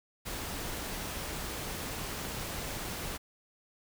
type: noise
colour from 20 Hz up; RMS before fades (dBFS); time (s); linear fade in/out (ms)
pink; -38; 0.25-3.18; 20
effects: none